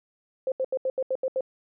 sine tone bursts, 523.3 Hz, C5, in tune, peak -23 dBFS, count 8, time 0.47-1.408 s, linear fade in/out 2 ms, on 49 ms, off 78 ms, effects none

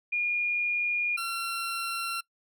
sine / 20% pulse tone pair in turn, 2428 / 1362.7 Hz, D#7 / F6, -43 / -43 cents, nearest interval minor seventh, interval 1000 cents, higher first, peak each -25 dBFS, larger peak neither, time 0.12-1.17 / 1.17-2.21 s, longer first, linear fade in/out 10 ms, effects noise-tail reverb RT60 0.1 s tail -22 dB re dry

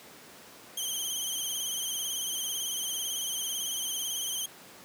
15% pulse tone with vibrato, 3141 Hz, G7, 3 cents sharp, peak -24 dBFS, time 0.77-4.46 s, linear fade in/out 5 ms, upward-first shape triangle, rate 18 Hz, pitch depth 73 cents each way, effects pink hiss -50 dBFS RMS until 4.84 s + high-pass 200 Hz 12 dB/octave

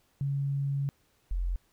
sine tone pair in turn, 139.5 / 44.08 Hz, C#3 / F1, +11 / +17 cents, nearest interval octave + minor sixth, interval 1994 cents, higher first, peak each -27 dBFS, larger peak neither, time 0.21-0.89 / 1.31-1.56 s, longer first, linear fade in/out 0 ms, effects pink hiss -69 dBFS RMS until 1.72 s

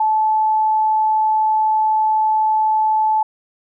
sine tone, 868 Hz, A5, 24 cents flat, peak -13 dBFS, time 0-3.23 s, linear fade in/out 5 ms, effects none

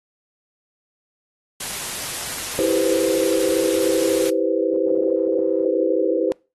white noise, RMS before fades -28 dBFS, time 1.6-4.3 s, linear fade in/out 5 ms
sine chord, C major seventh, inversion first, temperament just, 327 / 392.4 / 490.5 / 523.3 Hz, E4 / G4 / B4 / C5, -14 / +2 / -12 / 0 cents, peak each -23 dBFS, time 2.59-6.32 s, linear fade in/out 0 ms
effects noise-tail reverb RT60 0.3 s tail -25 dB re dry + AAC 32 kbps

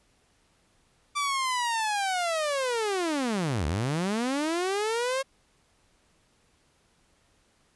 sawtooth linear two-way sweep, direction down then up, 1174.7 to 69.1 to 546 Hz, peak -22 dBFS, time 1.15-5.23 s, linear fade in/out 20 ms, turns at 3.66 s, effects pink hiss -66 dBFS RMS until 7.75 s + resampled to 24000 Hz

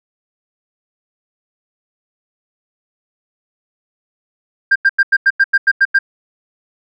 sine tone bursts, 1592 Hz, G6, 26 cents sharp, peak -5 dBFS, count 10, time 4.71-5.99 s, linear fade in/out 10 ms, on 47 ms, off 90 ms, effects tanh soft clip ceiling -5 dBFS

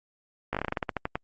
slowing click train, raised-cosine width 0.5 ms, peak -13 dBFS, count 14, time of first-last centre 0.53-1.155 s, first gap 17 ms, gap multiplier 1.16, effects Opus 48 kbps

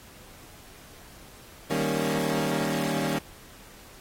20% pulse chord, Eb dominant seventh, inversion none, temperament equal, 155.56 / 196 / 233.1 / 277.2 Hz, Eb3 / G3 / Bb3 / Db4, 0 / 0 / 0 / 0 cents, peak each -26 dBFS, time 1.7-3.19 s, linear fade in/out 10 ms, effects pink hiss -50 dBFS RMS until 4 s + AAC 48 kbps

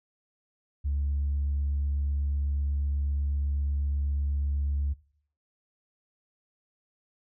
sine tone with vibrato, 71 Hz, C#2, 42 cents sharp, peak -24 dBFS, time 0.84-4.94 s, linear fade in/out 20 ms, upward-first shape triangle, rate 8.1 Hz, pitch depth 8 cents each way, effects noise-tail reverb RT60 0.6 s tail -21 dB re dry + tanh soft clip ceiling -22 dBFS

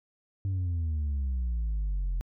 sine exponential sweep, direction down, 98.5 to 42 Hz, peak -24 dBFS, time 0.45-2.21 s, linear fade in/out 0 ms, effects tanh soft clip ceiling -26 dBFS

